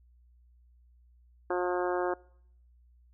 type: harmonic tone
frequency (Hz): 179.1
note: F3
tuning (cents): +44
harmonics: 2 / 3 / 4 / 5 / 6 / 7 / 8 / 9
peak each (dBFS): -30 / -34 / -36 / -38 / -40 / -41 / -42 / -43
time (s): 1.5-2.14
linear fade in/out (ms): 5
effects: noise-tail reverb RT60 0.7 s tail -25 dB re dry + added 60 Hz sine -58 dBFS peak until 3.13 s